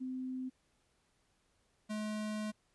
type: tone pair in turn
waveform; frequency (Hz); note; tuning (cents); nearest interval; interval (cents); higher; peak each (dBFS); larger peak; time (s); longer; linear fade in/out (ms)
sine / square; 257.6 / 213.3; C4 / G#3; -27 / +46; minor third; 327; first; -37 / -37; neither; 0-0.5 / 1.89-2.52; second; 20
effects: pink hiss -75 dBFS RMS until 2.74 s + resampled to 24000 Hz